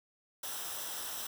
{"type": "noise with comb filter", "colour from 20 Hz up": "white", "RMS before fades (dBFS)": -40, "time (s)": [0.43, 1.27], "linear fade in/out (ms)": 5, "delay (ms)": 0.44, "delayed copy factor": -0.6, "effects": []}